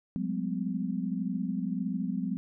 sine tone cluster, 181 / 202.7 / 216.1 / 253.7 Hz, F#3 / G#3 / A3 / B3, -38 / -42 / -31 / +47 cents, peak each -33 / -34 / -40 / -34 dBFS, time 0.16-2.37 s, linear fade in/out 0 ms, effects none

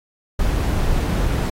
brown noise, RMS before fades -19 dBFS, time 0.39-1.5 s, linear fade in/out 5 ms, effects AAC 48 kbps

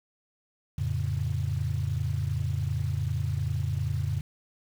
sine chord, F augmented, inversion none, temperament equal with one note detuned, 87.31 / 110 / 140.04 Hz, F2 / A2 / C#3, 0 / 0 / +18 cents, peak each -30 dBFS, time 0.78-4.21 s, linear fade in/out 5 ms, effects tanh soft clip ceiling -17 dBFS + 8-bit

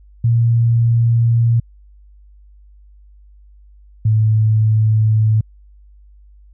sine tone pair in turn, 116.54 / 109.11 Hz, A#2 / A2, 0 / -14 cents, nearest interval minor second, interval 114 cents, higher first, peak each -10 dBFS, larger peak neither, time 0.24-1.6 / 4.05-5.41 s, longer neither, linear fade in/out 5 ms, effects added 50 Hz sine -42 dBFS peak until 6.53 s

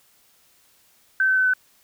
sine tone with pitch steps, 1541 / 1530.4 / 1519.8 / 1509.3 Hz, G6 / G6 / F#6 / F#6, -30 / -42 / +46 / +34 cents, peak -16 dBFS, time 1.2-1.536 s, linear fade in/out 2 ms, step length 84 ms, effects white hiss -59 dBFS RMS until 1.83 s

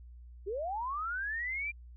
sine linear sweep, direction up, 364 to 2400 Hz, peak -33 dBFS, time 0.46-1.72 s, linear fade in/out 20 ms, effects added 60 Hz sine -48 dBFS peak until 1.96 s

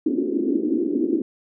white band-pass noise, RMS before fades -22 dBFS, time 0.06-1.22 s, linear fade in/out 5 ms, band 250 to 360 Hz, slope 48 dB/octave, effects none

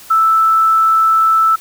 sine tone, 1318.5 Hz, E6, in tune, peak -8 dBFS, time 0.1-1.56 s, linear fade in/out 10 ms, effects white hiss -38 dBFS RMS until 1.6 s

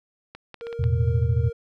clicks, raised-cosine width 0.3 ms, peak -23 dBFS, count 6, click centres 0.35 / 0.543 / 0.611 / 0.669 / 0.728 / 0.84 s
triangle tone with tremolo, 466.2 Hz, A#4, in tune, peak -29 dBFS, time 0.61-1.53 s, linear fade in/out 10 ms, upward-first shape triangle, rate 2.5 Hz, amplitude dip 45%
sine chord, E suspended fourth, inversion none, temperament equal, 82.41 / 110 / 123.47 Hz, E2 / A2 / B2, 0 / 0 / 0 cents, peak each -23 dBFS, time 0.79-1.5 s, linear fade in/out 10 ms
effects none

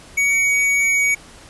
triangle tone with hard clipping, 2249 Hz, C#7, 24 cents sharp, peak -16 dBFS, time 0.17-1.15 s, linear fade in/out 10 ms, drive 16 dB, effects pink hiss -43 dBFS RMS until 1.49 s + resampled to 24000 Hz

